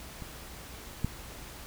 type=clicks; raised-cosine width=5 ms; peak=-29 / -15 dBFS; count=2; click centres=0.222 / 1.046 s; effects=added 60 Hz sine -50 dBFS peak until 1.66 s + pink hiss -46 dBFS RMS until 1.66 s